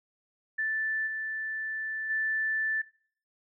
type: tone with level steps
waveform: sine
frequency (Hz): 1760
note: A6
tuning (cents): 0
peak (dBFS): -27 / -31 / -26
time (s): 0.58-2.82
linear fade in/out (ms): 10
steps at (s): 1.06 / 2.09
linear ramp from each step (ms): 20
effects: noise-tail reverb RT60 0.5 s tail -20 dB re dry